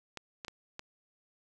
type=clicks; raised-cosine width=0.2 ms; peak=-23 dBFS; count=4; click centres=0.173 / 0.448 / 0.482 / 0.794 s; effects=none